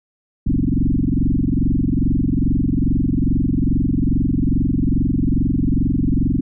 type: tone with frequency modulation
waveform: sine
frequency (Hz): 146.83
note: D3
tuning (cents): 0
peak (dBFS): -14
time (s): 0.46-6.41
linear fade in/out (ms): 10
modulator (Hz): 22.4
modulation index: 6.5
effects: none